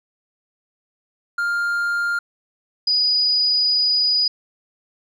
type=tone pair in turn; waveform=triangle / sine; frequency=1402 / 4936 Hz; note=F6 / D#8; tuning=+6 / -15 cents; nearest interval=octave + minor seventh; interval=2179 cents; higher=second; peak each=-17 / -15 dBFS; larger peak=second; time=1.38-2.19 / 2.87-4.28 s; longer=second; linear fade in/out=5 ms; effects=none